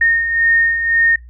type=beating tone pair; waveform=sine; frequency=1838 / 1839.9 Hz; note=A#6 / A#6; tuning=-25 / -23 cents; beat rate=1.9 Hz; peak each=-20 / -12 dBFS; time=0.01-1.16 s; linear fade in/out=5 ms; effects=noise-tail reverb RT60 0.2 s tail -24 dB re dry + added 60 Hz sine -35 dBFS peak until 1.29 s